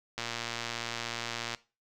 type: click train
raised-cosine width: 0.2 ms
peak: -17 dBFS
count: 161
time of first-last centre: 0.18-1.548 s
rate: 117 Hz
effects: noise-tail reverb RT60 0.3 s tail -19 dB re dry